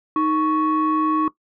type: tone pair together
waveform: sine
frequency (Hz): 311.8 / 1111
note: D#4 / C#6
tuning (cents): +4 / +4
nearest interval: octave + minor seventh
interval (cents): 2200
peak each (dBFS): -18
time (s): 0.16-1.28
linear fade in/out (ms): 2
effects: noise-tail reverb RT60 0.1 s tail -17 dB re dry + tanh soft clip ceiling -12 dBFS